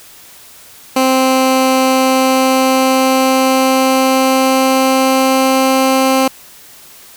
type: tone with pitch glide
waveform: 15% pulse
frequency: 261.6 to 264.2 Hz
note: C4 to C4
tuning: 0 to +17 cents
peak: -3 dBFS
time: 0.96-6.28 s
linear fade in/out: 5 ms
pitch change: +17 cents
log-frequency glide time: 1.78-5.86 s
effects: white hiss -39 dBFS RMS until 7.16 s